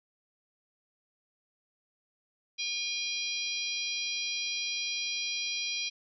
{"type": "harmonic tone", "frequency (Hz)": 809, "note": "G#5", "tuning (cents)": -46, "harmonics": [3, 4, 5, 6, 7], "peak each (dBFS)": [-36, -37, -38, -39, -39], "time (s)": [2.58, 5.9], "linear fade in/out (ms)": 20, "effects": []}